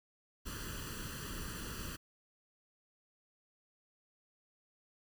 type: noise with comb filter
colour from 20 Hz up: pink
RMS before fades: -43 dBFS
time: 0.45-1.97 s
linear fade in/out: 20 ms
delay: 0.67 ms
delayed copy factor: +0.85
effects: none